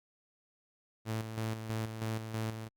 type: tone with tremolo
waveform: sawtooth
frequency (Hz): 110.9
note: A2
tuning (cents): +14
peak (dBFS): -29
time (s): 1.05-2.69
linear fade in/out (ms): 50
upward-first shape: square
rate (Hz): 3.1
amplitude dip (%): 55
effects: Opus 48 kbps